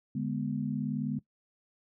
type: chord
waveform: sine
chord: G# diminished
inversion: second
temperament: equal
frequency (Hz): 146.83 / 207.7 / 246.9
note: D3 / G#3 / B3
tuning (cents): 0 / 0 / 0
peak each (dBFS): -34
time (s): 0.15-1.19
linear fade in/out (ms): 5
effects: noise-tail reverb RT60 0.1 s tail -18 dB re dry